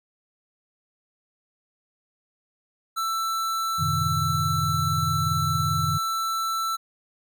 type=tone; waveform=square; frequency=1330 Hz; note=E6; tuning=15 cents sharp; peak=-25 dBFS; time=2.96-6.77 s; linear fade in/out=20 ms
type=chord; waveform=sine; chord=F# diminished seventh; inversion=none; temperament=equal; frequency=92.5 / 110 / 130.81 / 155.56 Hz; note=F#2 / A2 / C3 / Eb3; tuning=0 / 0 / 0 / 0 cents; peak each=-30 / -33 / -30 / -27 dBFS; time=3.78-5.99 s; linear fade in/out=20 ms
effects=none